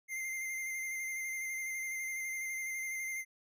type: tone with vibrato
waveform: square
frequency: 2093 Hz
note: C7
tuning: in tune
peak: -37 dBFS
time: 0.08-3.25 s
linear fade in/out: 50 ms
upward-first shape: square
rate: 12 Hz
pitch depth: 16 cents each way
effects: none